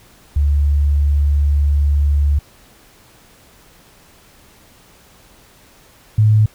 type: tone pair in turn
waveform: sine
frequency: 72.1 / 107.49 Hz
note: D2 / A2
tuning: -31 / -40 cents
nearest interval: perfect fifth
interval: 691 cents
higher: second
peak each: -11 / -8 dBFS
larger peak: second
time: 0.36-2.39 / 6.18-6.46 s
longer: first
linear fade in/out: 5 ms
effects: pink hiss -48 dBFS RMS until 6.54 s